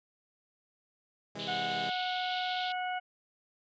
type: chord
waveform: 15% pulse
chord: C augmented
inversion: none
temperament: just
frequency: 130.81 / 163.52 / 204.4 Hz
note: C3 / E3 / G#3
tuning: 0 / -14 / -27 cents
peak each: -41 / -38 / -36 dBFS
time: 1.35-1.9 s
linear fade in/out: 5 ms
type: band-pass noise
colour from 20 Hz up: white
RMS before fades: -40 dBFS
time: 1.39-2.72 s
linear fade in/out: 0 ms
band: 2900 to 3900 Hz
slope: 48 dB/octave
type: harmonic tone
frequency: 732 Hz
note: F#5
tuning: 19 cents flat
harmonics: 1 / 2 / 3 / 4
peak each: -33 / -39 / -43 / -45 dBFS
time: 1.47-3 s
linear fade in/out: 20 ms
effects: resampled to 16000 Hz